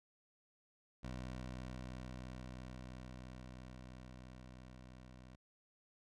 15% pulse tone with level ramp, 63 Hz, B1, 35 cents sharp, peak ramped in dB -37 to -49 dBFS, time 1.03-5.36 s, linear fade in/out 10 ms, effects low-pass 7000 Hz 12 dB/octave

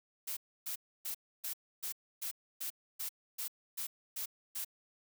blue noise bursts, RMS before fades -39 dBFS, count 12, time 0.27-4.648 s, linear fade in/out 10 ms, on 99 ms, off 290 ms, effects none

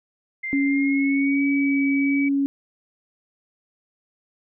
sine tone with pitch glide, 2093 to 2282 Hz, C7 to C#7, 0 to +50 cents, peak -26 dBFS, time 0.43-2.29 s, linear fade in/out 10 ms, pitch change +150 cents, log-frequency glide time 0.64-1.43 s
sine tone with vibrato, 277.2 Hz, C#4, in tune, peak -18 dBFS, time 0.53-2.46 s, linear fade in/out 0 ms, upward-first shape sine, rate 1.3 Hz, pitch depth 9 cents each way
effects none

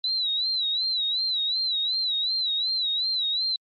sine tone with vibrato, 3951 Hz, B7, in tune, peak -23 dBFS, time 0.04-3.56 s, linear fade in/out 2 ms, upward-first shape sine, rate 2.7 Hz, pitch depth 100 cents each way, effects Opus 48 kbps

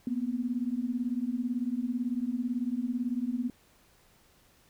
sine beating tone pair, 234.5 / 252.5 Hz, A#3 / B3, +11 / +39 cents, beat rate 18 Hz, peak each -32 / -31 dBFS, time 0.07-3.5 s, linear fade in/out 2 ms, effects pink hiss -63 dBFS RMS until 4.69 s

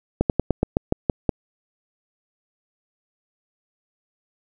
slowing click train, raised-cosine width 2 ms, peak -4 dBFS, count 9, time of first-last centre 0.21-1.292 s, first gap 88 ms, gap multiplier 1.12, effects none

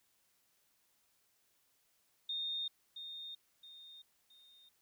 sine tone with echo, 3669 Hz, A#7, 28 cents flat, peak -36 dBFS, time 2.29-2.68 s, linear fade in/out 5 ms, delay 670 ms, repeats 3, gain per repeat -8 dB, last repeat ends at 4.69 s, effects white hiss -75 dBFS RMS until 4.81 s

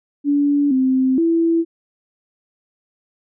sine tone with pitch steps, 287.1 / 260.8 / 332 Hz, D4 / C4 / E4, -39 / -5 / +12 cents, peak -13 dBFS, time 0.24-1.65 s, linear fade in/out 50 ms, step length 470 ms, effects none

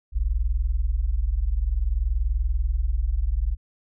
sine tone pair together, 41.18 / 61.7 Hz, E1 / B1, -1 / -1 cents, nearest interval perfect fifth, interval 700 cents, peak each -23 dBFS, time 0.12-3.57 s, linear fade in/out 50 ms, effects none

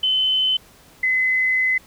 sine tone pair in turn, 3046 / 2033 Hz, F#7 / B6, +50 / +50 cents, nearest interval perfect fifth, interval 700 cents, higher first, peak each -16 dBFS, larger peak neither, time 0.03-0.57 / 1.03-1.78 s, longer second, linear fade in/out 5 ms, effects pink hiss -50 dBFS RMS until 1.86 s

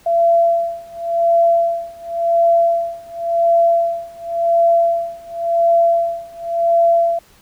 sine tone with tremolo, 677 Hz, E5, 46 cents sharp, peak -9 dBFS, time 0.06-7.19 s, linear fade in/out 5 ms, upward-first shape sine, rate 0.92 Hz, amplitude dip 95%, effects pink hiss -50 dBFS RMS until 7.41 s

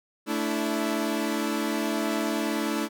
sawtooth chord, A suspended fourth, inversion none, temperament equal with one note detuned, 220 / 290.1 / 329.6 Hz, A3 / D4 / E4, 0 / -21 / 0 cents, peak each -26 dBFS, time 0.26-2.89 s, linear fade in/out 50 ms, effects none

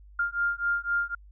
sine beating tone pair, 1400 / 1403.9 Hz, F6 / F6, +4 / +9 cents, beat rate 3.9 Hz, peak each -28 dBFS, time 0.19-1.15 s, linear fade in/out 5 ms, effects added 50 Hz sine -48 dBFS peak until 1.31 s

